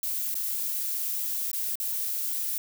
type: noise with dropouts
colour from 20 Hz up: violet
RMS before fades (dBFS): -30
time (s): 0.03-2.58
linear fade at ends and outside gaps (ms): 1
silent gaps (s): 0.343-0.353 / 1.515-1.531 / 1.755-1.8
effects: none